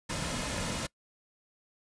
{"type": "noise with comb filter", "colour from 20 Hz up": "pink", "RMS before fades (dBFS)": -34, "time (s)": [0.09, 0.87], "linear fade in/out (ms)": 10, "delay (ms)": 2.6, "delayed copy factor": -0.5, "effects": ["noise-tail reverb RT60 0.1 s tail -23 dB re dry", "resampled to 22050 Hz"]}